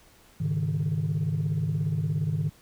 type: chord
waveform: sine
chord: Ab suspended fourth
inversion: none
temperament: equal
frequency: 103.83 / 138.59 / 155.56 Hz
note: Ab2 / Db3 / Eb3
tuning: 0 / 0 / 0 cents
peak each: -29 / -29 / -25 dBFS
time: 0.4-2.5 s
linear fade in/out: 10 ms
effects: tanh soft clip ceiling -20 dBFS + pink hiss -57 dBFS RMS until 2.61 s